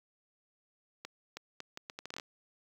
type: accelerating click train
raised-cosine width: 0.2 ms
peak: -24 dBFS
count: 12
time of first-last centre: 1.05-2.198 s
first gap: 320 ms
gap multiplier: 0.73
effects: high-pass 150 Hz 12 dB/octave + 9-bit